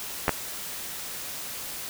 clicks, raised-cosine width 0.5 ms, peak -6 dBFS, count 2, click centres 0.281 / 0.293 s, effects white hiss -36 dBFS RMS until 1.89 s

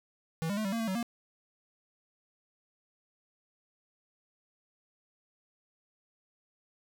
square tone with pitch steps, 162.3 / 201.7 / 216.4 / 194.2 / 229.5 / 225.2 / 188.8 / 235.2 Hz, E3 / G3 / A3 / G3 / A#3 / A3 / F#3 / A#3, -27 / +50 / -29 / -16 / -27 / +40 / +35 / +16 cents, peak -31 dBFS, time 0.42-1.028 s, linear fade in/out 0 ms, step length 76 ms, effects none

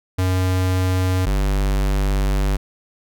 square tone pair in turn, 92.5 / 49 Hz, F#2 / G1, 0 / 0 cents, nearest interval major seventh, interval 1100 cents, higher first, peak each -17 dBFS, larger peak neither, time 0.18-1.26 / 1.26-2.57 s, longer second, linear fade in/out 10 ms, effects none

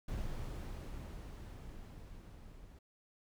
brown noise with level ramp, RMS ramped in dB -40 to -55 dBFS, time 0.08-2.79 s, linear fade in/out 5 ms, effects none

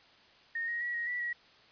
sine tone with pitch steps, 1845 / 1881 / 1927 / 1884 / 1956 / 1915 Hz, A#6 / A#6 / B6 / A#6 / B6 / A#6, -18 / +15 / -43 / +18 / -17 / +46 cents, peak -32 dBFS, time 0.55-1.33 s, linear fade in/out 5 ms, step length 130 ms, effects white hiss -60 dBFS RMS until 1.71 s + resampled to 11025 Hz

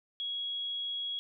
sine tone, 3322 Hz, G#7, in tune, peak -33 dBFS, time 0.2-1.19 s, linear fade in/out 0 ms, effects none

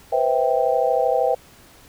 sine chord, C major seventh, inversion third, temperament just, 490.5 / 523.3 / 654.1 / 784.9 Hz, B4 / C5 / E5 / G5, -12 / 0 / -14 / +2 cents, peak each -22 dBFS, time 0.12-1.35 s, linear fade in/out 10 ms, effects pink hiss -49 dBFS RMS until 1.88 s

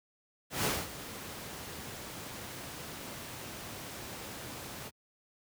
pink noise with ADSR envelope, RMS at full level -29 dBFS, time 0.5-4.91 s, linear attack 140 ms, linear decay 230 ms, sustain -14 dB, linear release 40 ms, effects high-pass 80 Hz 12 dB/octave

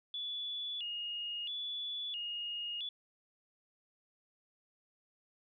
sine tone with vibrato, 3136 Hz, G7, in tune, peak -37 dBFS, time 0.14-2.89 s, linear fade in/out 2 ms, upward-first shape square, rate 0.75 Hz, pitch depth 160 cents each way, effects none

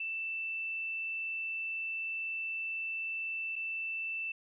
sine tone with dropouts, 2659 Hz, E7, 14 cents sharp, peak -34 dBFS, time 0-4.32 s, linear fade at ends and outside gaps 5 ms, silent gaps 3.557-3.561 s, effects none

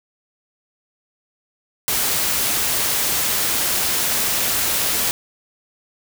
white noise, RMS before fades -20 dBFS, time 1.88-5.11 s, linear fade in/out 0 ms, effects none

